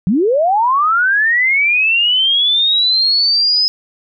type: linear sweep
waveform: sine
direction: up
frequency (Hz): 161.4 to 5100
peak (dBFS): -10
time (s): 0.07-3.68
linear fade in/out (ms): 0
effects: none